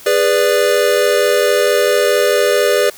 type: chord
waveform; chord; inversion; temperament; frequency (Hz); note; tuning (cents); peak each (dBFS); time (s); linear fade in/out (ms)
square; G# diminished; none; equal with one note detuned; 409.4 / 493.9 / 587.3; G#4 / B4 / D5; -25 / 0 / 0; -16; 0.06-2.9; 5
effects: white hiss -38 dBFS RMS until 2.97 s